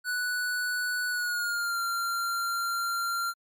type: tone with pitch glide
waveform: square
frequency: 1480 to 1380.9 Hz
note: F#6 to F6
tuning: 0 to -20 cents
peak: -28 dBFS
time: 0.04-3.34 s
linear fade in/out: 50 ms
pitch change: -120 cents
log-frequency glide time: 1.09-1.8 s
effects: MP3 96 kbps